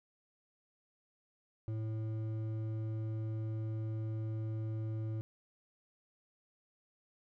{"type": "tone with hard clipping", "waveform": "triangle", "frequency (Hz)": 110, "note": "A2", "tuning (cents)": 0, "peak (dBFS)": -37, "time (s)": [1.68, 5.21], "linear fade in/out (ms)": 0, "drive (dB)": 12, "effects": []}